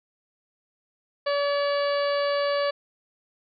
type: harmonic tone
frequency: 571 Hz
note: D5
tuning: 49 cents flat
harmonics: 1 / 2 / 3 / 4 / 5 / 6 / 7 / 8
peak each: -23 / -30 / -34 / -39 / -39 / -42 / -42 / -37 dBFS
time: 1.26-2.71 s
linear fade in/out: 10 ms
effects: none